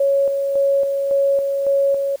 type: tone with tremolo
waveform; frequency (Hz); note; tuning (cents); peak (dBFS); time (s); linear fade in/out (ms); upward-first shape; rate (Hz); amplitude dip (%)
sine; 554.4; C#5; 0; -13; 0-2.16; 5; square; 1.8; 40
effects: white hiss -49 dBFS RMS until 2.2 s